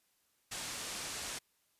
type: low-pass noise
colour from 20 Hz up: white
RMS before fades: -42 dBFS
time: 0.51-1.39 s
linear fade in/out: 10 ms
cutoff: 9200 Hz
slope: 24 dB/octave
effects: white hiss -75 dBFS RMS until 1.79 s + resampled to 32000 Hz